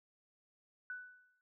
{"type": "tone with exponential decay", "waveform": "sine", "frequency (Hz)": 1490, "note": "F#6", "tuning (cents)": 12, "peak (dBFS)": -39, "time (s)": [0.9, 1.41], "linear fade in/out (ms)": 1, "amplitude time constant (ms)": 110, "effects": []}